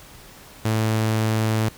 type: tone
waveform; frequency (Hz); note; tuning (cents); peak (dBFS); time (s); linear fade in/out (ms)
sawtooth; 110; A2; 0; -15; 0.65-1.69; 5
effects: pink hiss -45 dBFS RMS until 1.77 s